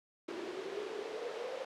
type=noise with high-pass filter sweep; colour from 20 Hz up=pink; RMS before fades=-41 dBFS; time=0.28-1.65 s; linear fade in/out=5 ms; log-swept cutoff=340 to 530 Hz; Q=9.4; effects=low-pass 4000 Hz 12 dB/octave